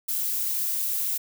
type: noise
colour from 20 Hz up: violet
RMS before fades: -27 dBFS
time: 0.08-1.18 s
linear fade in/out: 10 ms
effects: none

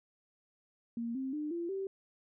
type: tone with pitch steps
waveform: sine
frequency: 233.1 / 264.7 / 300.6 / 341.3 / 387.5 Hz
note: A#3 / C4 / D4 / F4 / G4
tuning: 0 / +20 / +40 / -40 / -20 cents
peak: -34 dBFS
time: 0.97-1.87 s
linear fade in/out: 2 ms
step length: 180 ms
effects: none

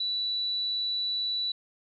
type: tone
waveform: sine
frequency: 3951 Hz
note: B7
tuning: in tune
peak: -27 dBFS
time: 0-1.52 s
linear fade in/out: 5 ms
effects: none

